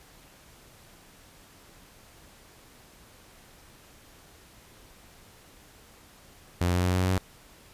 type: tone with pitch steps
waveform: sawtooth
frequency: 88 / 88.77 / 89.54 / 90.32 / 91.1 / 91.9 / 92.7 / 93.5 Hz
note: F2 / F2 / F2 / F#2 / F#2 / F#2 / F#2 / F#2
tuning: +14 / +29 / +44 / -41 / -26 / -11 / +4 / +19 cents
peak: -19 dBFS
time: 6.61-7.178 s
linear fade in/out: 0 ms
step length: 71 ms
effects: pink hiss -54 dBFS RMS until 7.73 s + resampled to 32000 Hz